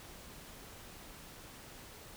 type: silence
effects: pink hiss -52 dBFS RMS until 2.16 s